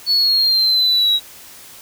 sine exponential sweep, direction down, 4435 to 3839 Hz, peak -10 dBFS, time 0.06-1.2 s, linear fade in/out 50 ms, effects tanh soft clip ceiling -10 dBFS + white hiss -40 dBFS RMS until 1.81 s

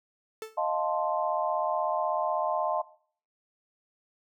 45% pulse tone with exponential decay, 440 Hz, A4, in tune, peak -32 dBFS, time 0.42-0.61 s, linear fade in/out 1 ms, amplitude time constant 40 ms
sine chord, F dominant seventh, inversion third, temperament equal, 622.3 / 698.5 / 880 / 1046.5 Hz, Eb5 / F5 / A5 / C6, 0 / 0 / 0 / 0 cents, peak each -30 / -31 / -32 / -32 dBFS, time 0.57-2.82 s, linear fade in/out 10 ms
effects noise-tail reverb RT60 0.5 s tail -18 dB re dry

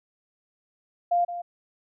sine tone with echo, 698.5 Hz, F5, in tune, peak -19 dBFS, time 1.11-1.25 s, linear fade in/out 10 ms, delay 170 ms, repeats 1, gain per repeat -11 dB, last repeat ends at 1.42 s, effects none

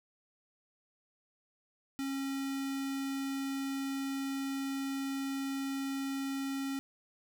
square tone with notch filter, 272.5 Hz, C#4, 29 cents flat, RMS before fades -36 dBFS, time 1.99-6.79 s, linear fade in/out 0 ms, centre 670 Hz, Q 1.2, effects none

